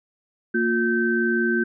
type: tone cluster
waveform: sine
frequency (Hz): 230.7 / 355.8 / 1548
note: A#3 / F4 / G6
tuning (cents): -18 / +32 / -22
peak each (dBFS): -23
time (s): 0.54-1.64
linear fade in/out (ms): 10
effects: none